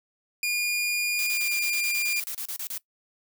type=tone with pitch glide; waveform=sawtooth; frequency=2428 to 2403 Hz; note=D#7 to D7; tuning=-43 to +39 cents; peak=-21 dBFS; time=0.43-2.2 s; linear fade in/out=2 ms; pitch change=-18 cents; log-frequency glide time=1.33-1.4 s
type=noise bursts; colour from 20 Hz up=blue; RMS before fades=-33 dBFS; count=15; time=1.19-2.778 s; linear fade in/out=0 ms; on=76 ms; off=32 ms
effects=noise-tail reverb RT60 0.1 s tail -20 dB re dry